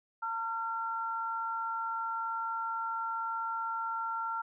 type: tone pair together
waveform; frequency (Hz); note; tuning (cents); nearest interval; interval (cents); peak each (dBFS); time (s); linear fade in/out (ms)
sine; 906 / 1370.5; A#5 / F6; -50 / -33; perfect fifth; 717; -36 / -34; 0.22-4.42; 10
effects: none